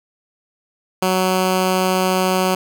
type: tone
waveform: 10% pulse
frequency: 186 Hz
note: F#3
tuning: 9 cents sharp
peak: -7 dBFS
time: 1.02-2.55 s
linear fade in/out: 5 ms
effects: none